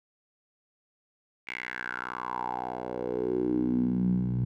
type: tone with band-pass filter sweep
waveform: 10% pulse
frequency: 61.74 Hz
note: B1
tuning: in tune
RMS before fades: -30 dBFS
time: 1.47-4.45 s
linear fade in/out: 10 ms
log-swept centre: 2300 to 130 Hz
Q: 5.4
effects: none